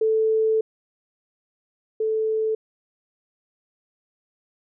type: tone pair in turn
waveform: sine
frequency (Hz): 440 / 438.4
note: A4 / A4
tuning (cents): 0 / -6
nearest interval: unison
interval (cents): 6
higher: first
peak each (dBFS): -17 / -20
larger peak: first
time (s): 0.01-0.61 / 2-2.55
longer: first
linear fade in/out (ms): 5
effects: none